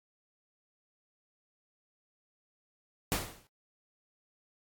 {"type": "noise with exponential decay", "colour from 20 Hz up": "pink", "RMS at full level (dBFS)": -28, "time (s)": [3.12, 3.47], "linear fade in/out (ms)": 0, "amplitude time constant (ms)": 76, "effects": ["AAC 64 kbps"]}